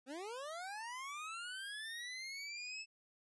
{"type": "linear sweep", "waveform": "25% pulse", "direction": "up", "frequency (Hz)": [246.9, 2637], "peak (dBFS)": -40, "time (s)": [0.06, 2.86], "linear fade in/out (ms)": 50, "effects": ["resampled to 24000 Hz"]}